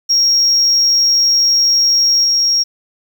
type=tone with level steps; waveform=sine; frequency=5588 Hz; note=F8; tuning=in tune; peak=-7 / -9 dBFS; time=0.09-2.64 s; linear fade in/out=20 ms; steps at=2.24 s; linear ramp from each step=5 ms; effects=tanh soft clip ceiling -7 dBFS + 7-bit